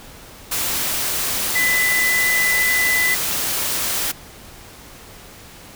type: tone in noise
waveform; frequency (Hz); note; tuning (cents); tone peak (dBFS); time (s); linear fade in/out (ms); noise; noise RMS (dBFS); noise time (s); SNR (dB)
sine; 2000; B6; +21; -16; 1.55-3.15; 10; white; -22; 0.51-4.12; +3
effects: pink hiss -41 dBFS RMS until 5.75 s